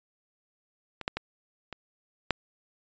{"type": "clicks", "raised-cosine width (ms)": 0.3, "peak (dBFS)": [-21, -12, -15, -22, -7], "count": 5, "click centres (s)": [1.013, 1.079, 1.17, 1.727, 2.307], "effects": ["resampled to 16000 Hz"]}